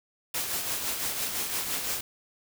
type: noise with tremolo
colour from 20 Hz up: white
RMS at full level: -29 dBFS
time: 0.34-2.01 s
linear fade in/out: 5 ms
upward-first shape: triangle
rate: 5.9 Hz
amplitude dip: 50%
effects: none